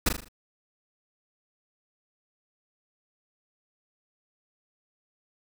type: noise with echo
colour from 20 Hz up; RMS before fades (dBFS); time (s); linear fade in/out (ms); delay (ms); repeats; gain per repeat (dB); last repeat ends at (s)
pink; -22; 0.06-0.09; 5; 39; 5; -6; 0.285
effects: none